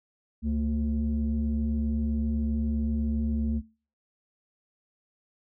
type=tone pair together; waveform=sine; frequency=70.62 / 224.2 Hz; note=C#2 / A3; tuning=+33 / +33 cents; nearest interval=octave + minor sixth; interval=2000 cents; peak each=-26 dBFS; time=0.42-3.62 s; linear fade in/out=50 ms; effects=noise-tail reverb RT60 0.4 s tail -23 dB re dry + tanh soft clip ceiling -20 dBFS